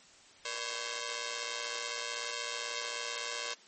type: ring-modulated tone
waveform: 5% pulse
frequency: 533 Hz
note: C5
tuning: 32 cents sharp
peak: -21 dBFS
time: 0.45-3.54 s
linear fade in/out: 5 ms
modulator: 58 Hz
effects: white hiss -58 dBFS RMS until 3.67 s + MP3 32 kbps